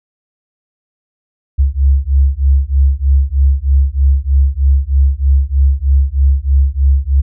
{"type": "beating tone pair", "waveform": "sine", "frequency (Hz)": [67, 70.2], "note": ["C2", "C#2"], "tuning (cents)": [42, 22], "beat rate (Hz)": 3.2, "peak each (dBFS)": -11, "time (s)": [1.58, 7.22], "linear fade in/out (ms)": 20, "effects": []}